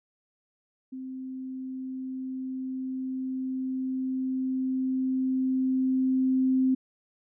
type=tone with level ramp; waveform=sine; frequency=260.5 Hz; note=C4; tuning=7 cents flat; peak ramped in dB=-35 to -20 dBFS; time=0.92-6.75 s; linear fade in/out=10 ms; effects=none